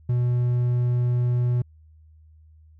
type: tone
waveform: triangle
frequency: 122.4 Hz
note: B2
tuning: 15 cents flat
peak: -17 dBFS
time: 0.09-1.62 s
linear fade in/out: 5 ms
effects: added 78 Hz sine -49 dBFS peak until 2.79 s